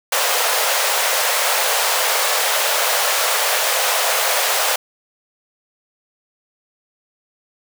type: high-pass noise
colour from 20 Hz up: pink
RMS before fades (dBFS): -18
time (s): 0.12-4.76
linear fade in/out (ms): 5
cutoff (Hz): 490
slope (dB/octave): 48
effects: none